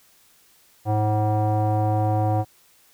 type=tone with low-pass filter; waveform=square; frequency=106.6 Hz; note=G#2; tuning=46 cents sharp; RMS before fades=-21 dBFS; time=0.85-2.45 s; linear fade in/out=50 ms; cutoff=760 Hz; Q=4.3; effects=white hiss -57 dBFS RMS until 2.93 s